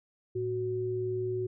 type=tone pair together; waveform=sine; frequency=112.21 / 370.1 Hz; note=A2 / F#4; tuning=+34 / 0 cents; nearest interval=octave + major sixth; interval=2066 cents; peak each=-36 / -30 dBFS; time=0.35-1.47 s; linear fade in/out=10 ms; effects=none